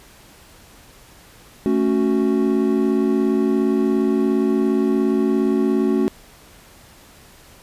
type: chord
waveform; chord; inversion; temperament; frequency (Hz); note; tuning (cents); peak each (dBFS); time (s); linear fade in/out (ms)
triangle; F# minor; first; equal; 220 / 277.2 / 370; A3 / C#4 / F#4; 0 / 0 / 0; -18; 1.66-6.08; 0
effects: pink hiss -47 dBFS RMS until 7.62 s + resampled to 32000 Hz